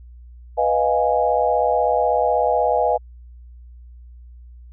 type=chord; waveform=sine; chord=F half-diminished seventh; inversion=second; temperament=equal; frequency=493.9 / 622.3 / 698.5 / 830.6 Hz; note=Cb5 / Eb5 / F5 / Ab5; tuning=0 / 0 / 0 / 0 cents; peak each=-21 dBFS; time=0.57-2.98 s; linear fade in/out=20 ms; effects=added 60 Hz sine -39 dBFS peak until 4.72 s